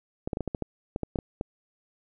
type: clicks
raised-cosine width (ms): 2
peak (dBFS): -16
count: 12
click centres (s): 0.275 / 0.332 / 0.371 / 0.407 / 0.477 / 0.548 / 0.623 / 0.961 / 1.033 / 1.158 / 1.188 / 1.411
effects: none